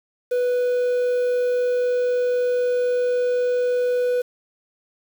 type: tone with quantisation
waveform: triangle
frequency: 493.9 Hz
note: B4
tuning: in tune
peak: -16 dBFS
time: 0.31-4.22 s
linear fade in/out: 10 ms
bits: 7
effects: none